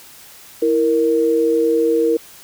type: tone pair together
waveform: sine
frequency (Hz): 328 / 465.6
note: E4 / A#4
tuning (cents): -9 / -2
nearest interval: tritone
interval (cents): 607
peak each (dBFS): -18 / -14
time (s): 0.62-2.17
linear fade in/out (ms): 5
effects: white hiss -42 dBFS RMS until 2.43 s